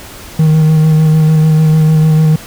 triangle tone with vibrato, 156.6 Hz, D#3, 11 cents sharp, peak -3 dBFS, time 0.39-2.36 s, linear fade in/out 5 ms, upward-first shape square, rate 6.7 Hz, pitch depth 15 cents each way, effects pink hiss -31 dBFS RMS until 2.46 s

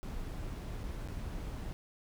brown noise with dropouts, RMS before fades -40 dBFS, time 0.03-1.73 s, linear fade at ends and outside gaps 0 ms, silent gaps 0.834-0.839 / 1.075-1.086 s, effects none

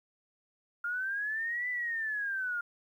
sine linear two-way sweep, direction up then down, 1400 to 2000 to 1400 Hz, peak -31 dBFS, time 0.84-2.61 s, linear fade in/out 5 ms, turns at 1.69 s, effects 11-bit

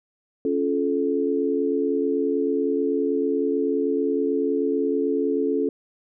sine chord, Db augmented, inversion none, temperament just, 277.2 / 346.5 / 433.1 Hz, Db4 / F4 / A4, 0 / -14 / -27 cents, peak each -24 / -27 / -23 dBFS, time 0.45-5.69 s, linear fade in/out 2 ms, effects none

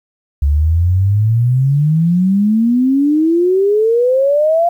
sine exponential sweep, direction up, 69.3 to 698.5 Hz, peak -9 dBFS, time 0.42-4.69 s, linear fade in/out 5 ms, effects 8-bit

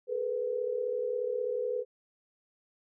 sine tone cluster, 424 / 458.9 / 495.4 Hz, G#4 / A#4 / B4, +36 / -27 / +5 cents, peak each -35 / -39 / -31 dBFS, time 0.07-1.85 s, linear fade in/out 50 ms, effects none

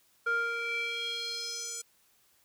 square tone with band-pass filter sweep, 466.2 Hz, A#4, in tune, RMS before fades -34 dBFS, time 0.26-1.82 s, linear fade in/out 10 ms, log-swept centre 1300 to 7600 Hz, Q 4, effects white hiss -67 dBFS RMS until 2.44 s

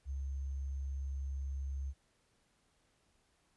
sine tone with sample-and-hold, 68.2 Hz, C#2, 28 cents flat, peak -36 dBFS, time 0.05-1.94 s, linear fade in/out 50 ms, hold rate 6300 Hz, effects pink hiss -74 dBFS RMS until 3.56 s + resampled to 24000 Hz

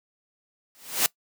white noise with exponential growth, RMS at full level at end -18 dBFS, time 0.75-1.06 s, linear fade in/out 0 ms, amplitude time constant 66 ms, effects noise-tail reverb RT60 0.1 s tail -21 dB re dry + high-pass 150 Hz 12 dB/octave

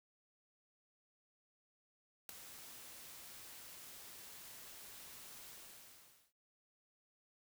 white noise with ADSR envelope, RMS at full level -41 dBFS, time 2.29-6.33 s, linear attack 3 ms, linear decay 4 ms, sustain -13 dB, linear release 840 ms, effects none

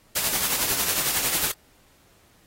white noise with tremolo, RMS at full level -22 dBFS, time 0.15-1.52 s, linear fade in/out 10 ms, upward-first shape triangle, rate 11 Hz, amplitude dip 55%, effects pink hiss -59 dBFS RMS until 2.46 s + AAC 48 kbps

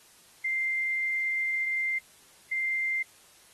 sine tone bursts at uneven times, 2093 Hz, C7, in tune, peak -26 dBFS, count 2, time 0.44-1.99 / 2.51-3.03 s, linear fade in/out 10 ms, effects white hiss -57 dBFS RMS until 3.53 s + AAC 32 kbps

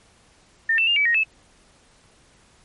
sine tone with pitch steps, 1810 / 2668 / 2809 / 2292 / 1872 / 2611 Hz, A6 / E7 / F7 / D7 / A#6 / E7, +48 / +20 / +9 / -43 / +7 / -17 cents, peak -16 dBFS, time 0.69-1.236 s, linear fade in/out 5 ms, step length 91 ms, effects pink hiss -56 dBFS RMS until 2.64 s + MP3 48 kbps

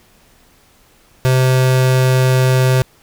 square tone pair together, 129.3 / 517.2 Hz, C3 / C5, -20 / -20 cents, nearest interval 2 octaves, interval 2400 cents, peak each -11 / -22 dBFS, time 1.25-2.82 s, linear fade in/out 0 ms, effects pink hiss -51 dBFS RMS until 3.02 s

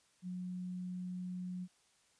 sine tone, 181.3 Hz, F#3, 35 cents flat, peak -39 dBFS, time 0.22-1.68 s, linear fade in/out 50 ms, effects white hiss -71 dBFS RMS until 2.19 s + resampled to 22050 Hz

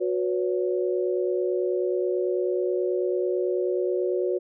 sine tone cluster, 365.7 / 493.8 / 563 Hz, F#4 / B4 / C#5, -20 / 0 / +27 cents, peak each -24 / -29 / -30 dBFS, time 0-4.39 s, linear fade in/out 20 ms, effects none

